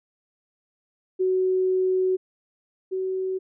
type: tone pair in turn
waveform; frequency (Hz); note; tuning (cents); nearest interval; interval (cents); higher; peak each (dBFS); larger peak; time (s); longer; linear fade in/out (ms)
sine; 372.8 / 376.5; F#4 / F#4; +13 / +30; unison; 17; second; -19 / -24; first; 1.19-2.17 / 2.91-3.39; first; 20
effects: none